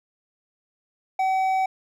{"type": "tone with hard clipping", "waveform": "triangle", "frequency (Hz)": 760, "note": "F#5", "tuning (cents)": 46, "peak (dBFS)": -21, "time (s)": [1.19, 1.66], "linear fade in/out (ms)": 5, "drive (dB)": 9, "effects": []}